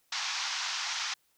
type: band-pass noise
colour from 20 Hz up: white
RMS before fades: -34 dBFS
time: 0.12-1.14 s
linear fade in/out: 5 ms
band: 780 to 6200 Hz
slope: 48 dB/octave
effects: white hiss -71 dBFS RMS until 1.37 s